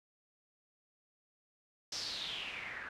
white noise with low-pass filter sweep, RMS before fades -42 dBFS, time 1.92-2.89 s, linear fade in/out 5 ms, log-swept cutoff 5500 to 1600 Hz, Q 5.5, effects none

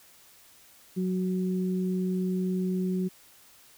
sine tone pair together, 184.17 / 370.8 Hz, F#3 / F#4, -8 / +4 cents, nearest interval octave, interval 1212 cents, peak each -26 / -33 dBFS, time 0.96-3.09 s, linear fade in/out 20 ms, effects white hiss -56 dBFS RMS until 3.77 s

